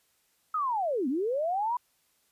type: linear two-way sweep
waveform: sine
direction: down then up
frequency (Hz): 1300 to 240 to 1000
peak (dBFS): -26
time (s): 0.54-1.77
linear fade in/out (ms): 5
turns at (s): 1.08
effects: white hiss -70 dBFS RMS until 2.31 s + resampled to 32000 Hz